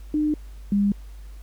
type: tone pair in turn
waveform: sine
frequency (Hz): 302.3 / 201.8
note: D#4 / G#3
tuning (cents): -50 / -49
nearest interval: perfect fifth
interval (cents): 699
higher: first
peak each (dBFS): -19 / -17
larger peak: second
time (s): 0.14-0.34 / 0.72-0.92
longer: neither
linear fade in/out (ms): 2
effects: added 50 Hz sine -37 dBFS peak until 1.42 s + pink hiss -56 dBFS RMS until 1.42 s